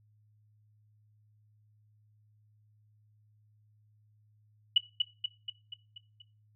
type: tone with echo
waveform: sine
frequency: 2948 Hz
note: F#7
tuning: 7 cents flat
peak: -18 dBFS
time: 4.76-4.78 s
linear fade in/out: 5 ms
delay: 240 ms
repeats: 6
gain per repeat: -5 dB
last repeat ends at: 6.22 s
effects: noise-tail reverb RT60 0.3 s tail -17 dB re dry + added 106 Hz sine -63 dBFS peak until 6.55 s